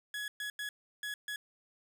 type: tone bursts at uneven times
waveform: 30% pulse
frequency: 1682 Hz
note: G#6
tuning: 22 cents sharp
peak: -34 dBFS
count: 5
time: 0.14-0.28 / 0.4-0.5 / 0.59-0.69 / 1.03-1.14 / 1.28-1.36 s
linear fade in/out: 2 ms
effects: none